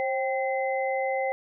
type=tone cluster; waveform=sine; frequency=533 / 780 / 2050 Hz; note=C5 / G5 / C7; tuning=+32 / -9 / -36 cents; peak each=-27 / -29 / -33 dBFS; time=0-1.32 s; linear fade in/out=0 ms; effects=none